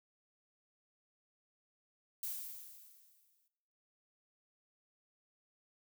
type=noise with exponential decay; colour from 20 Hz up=violet; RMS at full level=-39 dBFS; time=2.23-3.48 s; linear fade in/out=2 ms; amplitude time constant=270 ms; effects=noise-tail reverb RT60 1.0 s tail -18 dB re dry